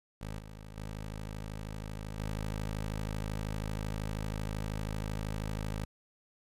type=tone with level steps; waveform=15% pulse; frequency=52.8 Hz; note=G#1; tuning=29 cents sharp; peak=-32 / -40 / -33 / -28 dBFS; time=0.21-5.85 s; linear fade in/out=5 ms; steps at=0.39 / 0.77 / 2.18 s; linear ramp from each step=5 ms; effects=resampled to 32000 Hz + 11-bit